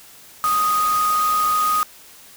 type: tone in noise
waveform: sine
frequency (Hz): 1244.5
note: D#6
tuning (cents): 0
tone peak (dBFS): -16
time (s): 0.44-1.83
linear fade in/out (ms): 0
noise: white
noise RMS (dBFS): -29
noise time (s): 0.44-1.83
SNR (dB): +10
effects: white hiss -45 dBFS RMS until 2.36 s